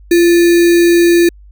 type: tone with sample-and-hold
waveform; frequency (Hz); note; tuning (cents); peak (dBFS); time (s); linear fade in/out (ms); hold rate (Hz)
sine; 343; F4; -31; -5; 0.11-1.29; 5; 2100
effects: added 50 Hz sine -36 dBFS peak until 1.51 s